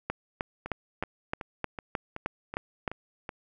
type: two click trains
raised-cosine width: 0.5 ms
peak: -14 / -21 dBFS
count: 10 / 8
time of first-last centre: 0.1-2.878 / 0.66-3.292 s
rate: 3.24 / 2.66 Hz
effects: none